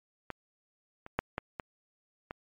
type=clicks; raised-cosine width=0.5 ms; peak=-21 / -29 / -12 / -17 / -21 / -22 dBFS; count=6; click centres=0.303 / 1.064 / 1.19 / 1.381 / 1.598 / 2.309 s; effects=MP3 64 kbps